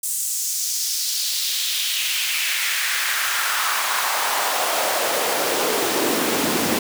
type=noise with high-pass filter sweep; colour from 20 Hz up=pink; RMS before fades=-22 dBFS; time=0.03-6.79 s; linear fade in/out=5 ms; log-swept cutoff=8300 to 230 Hz; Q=2; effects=none